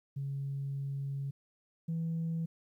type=tone pair in turn; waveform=sine; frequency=138.59 / 164.36 Hz; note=C#3 / E3; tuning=0 / -5 cents; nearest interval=minor third; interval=295 cents; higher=second; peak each=-33 / -30 dBFS; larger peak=second; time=0.16-1.31 / 1.88-2.46 s; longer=first; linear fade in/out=10 ms; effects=tanh soft clip ceiling -29 dBFS + 12-bit